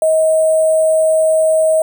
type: tone with sample-and-hold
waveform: sine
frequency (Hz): 635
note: D#5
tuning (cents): +35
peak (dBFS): -9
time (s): 0.02-1.82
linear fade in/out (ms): 2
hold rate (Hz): 8820
effects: none

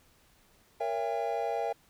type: chord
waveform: triangle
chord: A# diminished seventh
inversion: none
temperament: just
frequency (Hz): 466.2 / 559.4 / 671.3 / 805.5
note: A#4 / C#5 / E5 / G5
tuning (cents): 0 / +16 / +31 / +47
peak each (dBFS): -33 / -36 / -32 / -32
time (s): 0.8-1.73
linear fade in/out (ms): 10
effects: pink hiss -64 dBFS RMS until 1.89 s

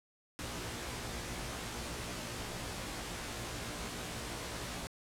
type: noise with comb filter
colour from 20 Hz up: pink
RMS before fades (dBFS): -41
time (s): 0.39-4.87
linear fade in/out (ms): 0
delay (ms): 17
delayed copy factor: +0.9
effects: low-pass 10000 Hz 12 dB/octave

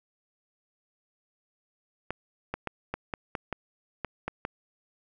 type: clicks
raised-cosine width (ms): 0.5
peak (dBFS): -16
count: 10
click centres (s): 2.106 / 2.54 / 2.673 / 2.94 / 3.138 / 3.352 / 3.527 / 4.047 / 4.28 / 4.451
effects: none

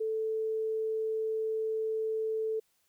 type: tone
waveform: sine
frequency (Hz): 440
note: A4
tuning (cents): 0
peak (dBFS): -29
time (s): 0-2.6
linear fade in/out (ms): 10
effects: white hiss -73 dBFS RMS until 2.88 s

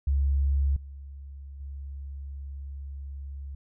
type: tone with level steps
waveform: sine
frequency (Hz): 69.3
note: C#2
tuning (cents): 0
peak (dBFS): -21 / -39 / -35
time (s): 0.07-3.55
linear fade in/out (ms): 5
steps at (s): 0.76 / 1.6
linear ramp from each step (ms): 5
effects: none

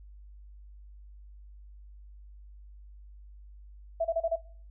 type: tone bursts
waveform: sine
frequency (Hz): 661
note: E5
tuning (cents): +5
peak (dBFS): -24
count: 5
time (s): 4-4.361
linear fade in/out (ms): 10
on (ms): 49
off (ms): 29
effects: noise-tail reverb RT60 0.5 s tail -21 dB re dry + added 50 Hz sine -47 dBFS peak until 4.7 s

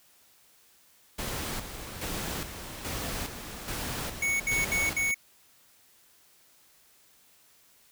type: noise with tremolo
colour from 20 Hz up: pink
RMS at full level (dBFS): -34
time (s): 1.18-5.12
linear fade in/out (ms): 10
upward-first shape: square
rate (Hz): 1.2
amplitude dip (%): 55
type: tone bursts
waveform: square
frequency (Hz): 2220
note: C#7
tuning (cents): +2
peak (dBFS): -26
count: 4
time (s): 4.22-5.144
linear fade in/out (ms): 5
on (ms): 180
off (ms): 68
effects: white hiss -61 dBFS RMS until 7.91 s

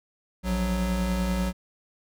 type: tone pair together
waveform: square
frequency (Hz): 58.27 / 185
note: A#1 / F#3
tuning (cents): 0 / 0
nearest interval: octave + minor sixth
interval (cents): 2000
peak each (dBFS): -28 / -27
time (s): 0.43-1.53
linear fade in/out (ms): 50
effects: none

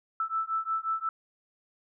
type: beating tone pair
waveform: sine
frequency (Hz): 1317 / 1322.6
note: E6 / E6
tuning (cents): -2 / +5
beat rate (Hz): 5.6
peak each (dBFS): -31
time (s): 0.2-1.09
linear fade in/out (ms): 2
effects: none

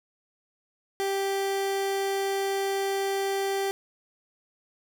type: tone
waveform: 30% pulse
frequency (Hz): 392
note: G4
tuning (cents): 0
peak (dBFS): -23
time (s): 1-3.71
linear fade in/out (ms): 0
effects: none

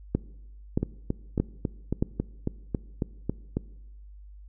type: two click trains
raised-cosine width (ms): 3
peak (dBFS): -10 / -13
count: 4 / 11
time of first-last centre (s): 0.15-2.025 / 0.83-3.57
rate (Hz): 1.6 / 3.65
effects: noise-tail reverb RT60 1.0 s tail -21 dB re dry + added 50 Hz sine -44 dBFS peak until 4.48 s

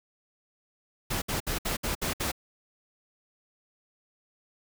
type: noise bursts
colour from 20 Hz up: pink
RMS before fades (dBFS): -30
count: 7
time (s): 1.1-2.318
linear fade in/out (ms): 10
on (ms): 120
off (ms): 63
effects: none

